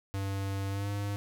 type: tone with pitch glide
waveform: square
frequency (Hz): 98 to 101.4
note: G2 to G#2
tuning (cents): 0 to -41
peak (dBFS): -32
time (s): 0.14-1.16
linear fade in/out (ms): 0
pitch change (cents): +59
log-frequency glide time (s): 0.69-0.89
effects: none